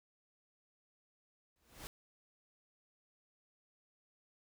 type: noise with exponential growth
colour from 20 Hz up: pink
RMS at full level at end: -44 dBFS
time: 1.56-1.87 s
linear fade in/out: 0 ms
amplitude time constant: 67 ms
effects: none